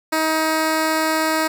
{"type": "tone", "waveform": "10% pulse", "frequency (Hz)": 316.4, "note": "D#4", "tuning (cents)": 29, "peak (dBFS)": -9, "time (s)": [0.12, 1.48], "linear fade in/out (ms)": 10, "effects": []}